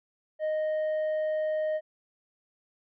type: tone with tanh clipping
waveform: sine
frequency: 620 Hz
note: D#5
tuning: 6 cents flat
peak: -27 dBFS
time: 0.39-1.81 s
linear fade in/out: 50 ms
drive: 4 dB
effects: none